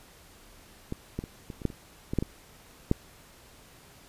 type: clicks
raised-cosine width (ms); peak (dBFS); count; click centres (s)
3; -19 / -18 / -25 / -25 / -28 / -12 / -29 / -18 / -11 / -17 / -9; 11; 0.924 / 1.19 / 1.239 / 1.502 / 1.618 / 1.653 / 1.702 / 2.135 / 2.187 / 2.225 / 2.914
effects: pink hiss -54 dBFS RMS until 4.08 s + resampled to 32000 Hz